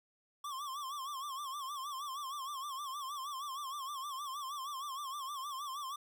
square tone with vibrato, 1112 Hz, C#6, 5 cents sharp, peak -40 dBFS, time 0.44-5.96 s, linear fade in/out 5 ms, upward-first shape sine, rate 6.4 Hz, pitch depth 120 cents each way, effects none

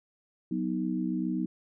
sine chord, B major, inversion second, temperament equal with one note detuned, 185 / 246.9 / 314.2 Hz, F#3 / B3 / D#4, 0 / 0 / +17 cents, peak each -32 dBFS, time 0.51-1.46 s, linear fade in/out 5 ms, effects none

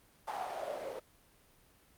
white noise with band-pass filter sweep, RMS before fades -40 dBFS, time 0.27-1 s, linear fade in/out 10 ms, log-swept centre 870 to 480 Hz, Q 5.6, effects pink hiss -65 dBFS RMS until 1.97 s + Opus 32 kbps

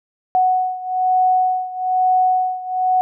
sine beating tone pair, 740 / 741.1 Hz, F#5 / F#5, 0 / +3 cents, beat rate 1.1 Hz, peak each -16 / -19 dBFS, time 0.35-3.01 s, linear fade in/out 0 ms, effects none

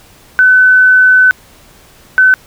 sine tone pair in turn, 1510 / 1516.8 Hz, F#6 / F#6, +35 / +43 cents, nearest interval unison, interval 8 cents, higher second, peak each -3 dBFS, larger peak neither, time 0.39-1.31 / 2.18-2.34 s, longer first, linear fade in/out 0 ms, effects pink hiss -42 dBFS RMS until 2.46 s

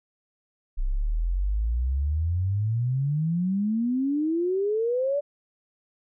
sine exponential sweep, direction up, 30.79 to 587 Hz, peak -22 dBFS, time 0.77-5.21 s, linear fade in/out 20 ms, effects none

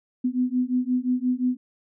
sine beating tone pair, 248.3 / 254 Hz, B3 / B3, +9 / +49 cents, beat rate 5.7 Hz, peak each -24 dBFS, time 0.24-1.57 s, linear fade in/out 10 ms, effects none

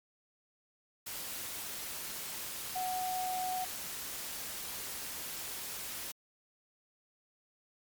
sine tone in noise, 740 Hz, F#5, in tune, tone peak -33 dBFS, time 2.75-3.65 s, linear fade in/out 10 ms, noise white, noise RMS -41 dBFS, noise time 1.06-6.12 s, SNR +5 dB, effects MP3 96 kbps

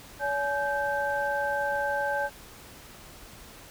sine tone cluster, 569 / 847 / 1561 Hz, C#5 / G#5 / G6, +45 / +34 / -8 cents, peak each -30 dBFS, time 0.19-2.3 s, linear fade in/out 50 ms, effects pink hiss -48 dBFS RMS until 3.7 s

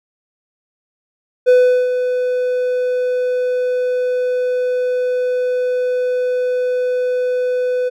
triangle tone with ADSR envelope, 500 Hz, B4, 21 cents sharp, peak -4 dBFS, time 1.46-7.9 s, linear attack 27 ms, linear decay 390 ms, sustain -9 dB, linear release 23 ms, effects none

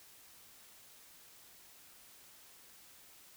silence, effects white hiss -59 dBFS RMS until 3.36 s

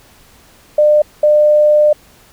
sine tone pair in turn, 600 / 600 Hz, D5 / D5, +37 / +37 cents, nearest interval unison, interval 0 cents, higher neither, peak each -6 dBFS, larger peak neither, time 0.78-1.02 / 1.23-1.93 s, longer second, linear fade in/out 5 ms, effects pink hiss -46 dBFS RMS until 2.32 s

